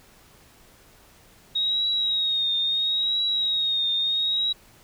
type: tone with vibrato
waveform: sine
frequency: 3769 Hz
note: A#7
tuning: 18 cents sharp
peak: -21 dBFS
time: 1.55-4.53 s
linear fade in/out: 10 ms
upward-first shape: triangle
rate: 0.74 Hz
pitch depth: 62 cents each way
effects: pink hiss -54 dBFS RMS until 4.83 s